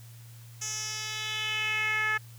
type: tone with band-pass filter sweep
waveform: 10% pulse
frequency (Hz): 430.9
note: A4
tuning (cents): -36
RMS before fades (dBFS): -31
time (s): 0.61-2.18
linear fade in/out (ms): 10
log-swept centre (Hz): 6600 to 1700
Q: 3.1
effects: added 116 Hz sine -46 dBFS peak until 2.38 s + white hiss -56 dBFS RMS until 2.38 s

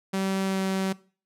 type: tone with pitch glide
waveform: sawtooth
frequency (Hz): 192.4 to 191.18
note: G3 to G3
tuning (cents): -32 to -43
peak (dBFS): -21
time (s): 0.13-0.93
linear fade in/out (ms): 10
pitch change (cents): -11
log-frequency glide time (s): 0.45-0.6
effects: noise-tail reverb RT60 0.4 s tail -20 dB re dry + low-pass 12000 Hz 12 dB/octave

